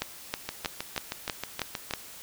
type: two click trains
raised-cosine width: 0.2 ms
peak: -11 / -14 dBFS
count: 7 / 10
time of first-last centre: 0.02-1.937 / 0.49-1.91 s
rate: 3.13 / 6.34 Hz
effects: white hiss -46 dBFS RMS until 2.22 s